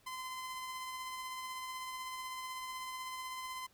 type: tone with tremolo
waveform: sawtooth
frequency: 1029 Hz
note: C6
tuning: 29 cents flat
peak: -36 dBFS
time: 0.06-3.67 s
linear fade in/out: 10 ms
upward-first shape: triangle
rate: 16 Hz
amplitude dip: 30%
effects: pink hiss -68 dBFS RMS until 3.73 s